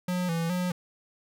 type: tone with vibrato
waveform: square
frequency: 173.1 Hz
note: F3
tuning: 15 cents flat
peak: -27 dBFS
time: 0.08-0.72 s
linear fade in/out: 5 ms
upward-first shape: square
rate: 2.4 Hz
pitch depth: 70 cents each way
effects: none